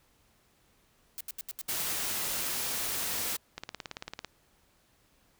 blue noise bursts, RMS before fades -38 dBFS, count 8, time 1.18-1.92 s, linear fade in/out 0 ms, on 26 ms, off 76 ms
white noise, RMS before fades -33 dBFS, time 1.68-3.37 s, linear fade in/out 10 ms
click train, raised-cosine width 0.2 ms, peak -20 dBFS, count 13, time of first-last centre 3.58-4.247 s, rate 18 Hz
effects pink hiss -67 dBFS RMS until 5.39 s

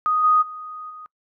sine tone with level steps, 1244.5 Hz, D#6, in tune, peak -17 / -13 / -32 / -36 dBFS, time 0.06-1.06 s, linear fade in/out 0 ms, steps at 0.23 / 0.41 / 0.89 s, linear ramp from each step 20 ms, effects noise-tail reverb RT60 0.1 s tail -25 dB re dry

